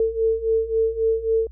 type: beating tone pair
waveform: sine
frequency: 446 / 449.7 Hz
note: A4 / A4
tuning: +23 / +38 cents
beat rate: 3.7 Hz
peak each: -23 / -20 dBFS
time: 0-1.47 s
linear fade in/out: 2 ms
effects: added 60 Hz sine -38 dBFS peak until 1.51 s